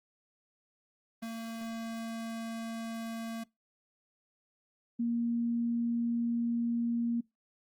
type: tone pair in turn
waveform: square / sine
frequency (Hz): 227.3 / 234.9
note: A#3 / A#3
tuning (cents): -43 / +13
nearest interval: minor second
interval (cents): 56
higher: second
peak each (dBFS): -37 / -28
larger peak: second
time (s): 1.22-3.44 / 4.99-7.21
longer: neither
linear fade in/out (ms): 10
effects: noise-tail reverb RT60 0.2 s tail -24 dB re dry + Opus 24 kbps